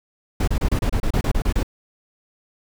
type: noise bursts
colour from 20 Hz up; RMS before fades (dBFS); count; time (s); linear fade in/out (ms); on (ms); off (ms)
brown; -19; 12; 0.4-1.631; 5; 76; 29
effects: none